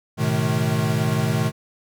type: tone cluster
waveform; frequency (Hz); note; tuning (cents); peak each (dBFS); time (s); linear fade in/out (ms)
square; 109.4 / 127.1 / 154.3 / 215.4; A2 / C3 / D#3 / A3; -9 / -50 / -14 / -37; -26 / -25 / -24 / -27; 0.17-1.52; 50
effects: none